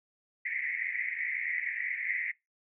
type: band-pass noise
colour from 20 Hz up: pink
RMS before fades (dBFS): -34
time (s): 0.45-2.32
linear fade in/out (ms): 10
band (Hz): 1900 to 2200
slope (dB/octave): 96
effects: noise-tail reverb RT60 0.2 s tail -23 dB re dry